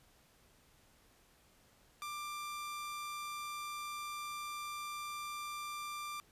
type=tone; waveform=sawtooth; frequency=1185 Hz; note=D6; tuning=15 cents sharp; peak=-37 dBFS; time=2.02-6.2 s; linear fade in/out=0 ms; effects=pink hiss -67 dBFS RMS until 6.31 s + resampled to 32000 Hz